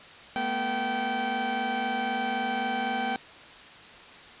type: tone cluster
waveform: sawtooth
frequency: 218.9 / 242.8 / 773 Hz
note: A3 / B3 / G5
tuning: -9 / -29 / -24 cents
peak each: -32 / -30 / -24 dBFS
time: 0.36-3.16 s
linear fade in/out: 0 ms
effects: white hiss -47 dBFS RMS until 4.4 s + resampled to 8000 Hz

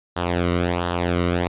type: tone with flanger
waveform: sawtooth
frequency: 87.5 Hz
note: F2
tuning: 4 cents sharp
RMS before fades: -22 dBFS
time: 0.16-1.48 s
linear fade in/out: 10 ms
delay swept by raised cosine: 0.43 to 1.2 ms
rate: 1.4 Hz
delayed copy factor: -0.75
effects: resampled to 8000 Hz

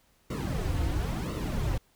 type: noise with flanger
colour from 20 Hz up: brown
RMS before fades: -30 dBFS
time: 0.3-1.78 s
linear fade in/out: 5 ms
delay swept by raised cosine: 1.2 to 5 ms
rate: 0.97 Hz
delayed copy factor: -0.95
effects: pink hiss -66 dBFS RMS until 1.95 s

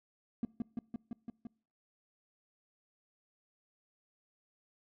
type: tone with echo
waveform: triangle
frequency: 233.1 Hz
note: A#3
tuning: in tune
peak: -27 dBFS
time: 0.43-0.45 s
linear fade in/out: 2 ms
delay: 170 ms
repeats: 6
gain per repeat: -2 dB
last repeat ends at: 1.47 s
effects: noise-tail reverb RT60 0.5 s tail -25 dB re dry + tanh soft clip ceiling -27 dBFS

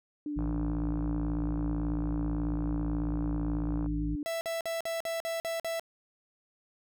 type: tone with vibrato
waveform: sine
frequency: 294.8 Hz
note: D4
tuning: 7 cents sharp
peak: -32 dBFS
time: 0.26-4.23 s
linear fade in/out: 2 ms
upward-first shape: sine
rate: 9.1 Hz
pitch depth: 16 cents each way
type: harmonic tone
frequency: 53.3 Hz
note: G#1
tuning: 46 cents sharp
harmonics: 1 / 2 / 3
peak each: -32 / -44 / -36 dBFS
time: 0.36-4.16 s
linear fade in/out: 10 ms
type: click train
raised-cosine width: 1 ms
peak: -29 dBFS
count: 203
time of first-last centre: 0.39-3.861 s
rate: 58.2 Hz
type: tone bursts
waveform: 45% pulse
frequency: 662 Hz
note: E5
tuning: 7 cents sharp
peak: -31 dBFS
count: 8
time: 4.26-5.796 s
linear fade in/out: 0 ms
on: 150 ms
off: 48 ms
effects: none

